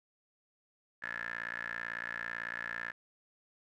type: tone with band-pass filter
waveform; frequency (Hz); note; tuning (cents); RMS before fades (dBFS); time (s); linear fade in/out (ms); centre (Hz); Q
15% pulse; 58; A#1; -8; -40; 1.02-2.92; 10; 1700; 9.6
effects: none